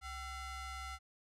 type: ring-modulated tone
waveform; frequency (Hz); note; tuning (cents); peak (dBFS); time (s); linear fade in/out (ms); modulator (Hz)
30% pulse; 705; F5; +16; -37; 0.01-0.99; 50; 639
effects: low-pass 10000 Hz 12 dB/octave